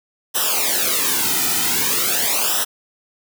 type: noise with flanger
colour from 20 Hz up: white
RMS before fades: -19 dBFS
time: 0.34-2.65 s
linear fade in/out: 20 ms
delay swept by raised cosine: 0.44 to 1.84 ms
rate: 0.44 Hz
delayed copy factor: -0.95
effects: none